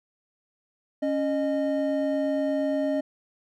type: tone pair together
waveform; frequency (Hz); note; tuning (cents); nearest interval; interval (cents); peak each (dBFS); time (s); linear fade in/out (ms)
triangle; 277.2 / 614.3; C#4 / D#5; 0 / -22; octave + major second; 1378; -24 / -24; 1.02-3.01; 10
effects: none